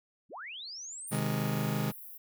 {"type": "linear sweep", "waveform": "sine", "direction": "up", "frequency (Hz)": [110, 10310], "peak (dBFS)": -40, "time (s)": [0.29, 1.21], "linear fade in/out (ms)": 50}
{"type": "high-pass noise", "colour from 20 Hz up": "white", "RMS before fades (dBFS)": -47, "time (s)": [1.07, 2.18], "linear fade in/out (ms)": 10, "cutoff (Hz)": 11000, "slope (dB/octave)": 48}
{"type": "chord", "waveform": "40% pulse", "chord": "Ab major", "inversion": "first", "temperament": "just", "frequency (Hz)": [129.78, 155.74, 207.7], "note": ["C3", "Eb3", "Ab3"], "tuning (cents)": [-14, 2, 0], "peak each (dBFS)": -33, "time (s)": [1.11, 1.92], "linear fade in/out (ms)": 20}
{"effects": []}